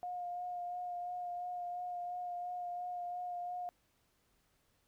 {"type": "tone with vibrato", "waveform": "sine", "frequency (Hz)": 712, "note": "F5", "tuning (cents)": 33, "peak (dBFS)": -38, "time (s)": [0.03, 3.69], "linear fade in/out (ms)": 0, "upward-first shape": "sine", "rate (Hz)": 2.9, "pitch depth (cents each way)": 17, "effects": ["pink hiss -75 dBFS RMS until 4.87 s"]}